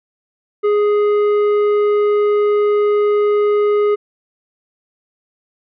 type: tone with tanh clipping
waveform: sine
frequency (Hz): 415.3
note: G#4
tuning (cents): 0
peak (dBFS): -13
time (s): 0.63-3.96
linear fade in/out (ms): 20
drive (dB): 9
effects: none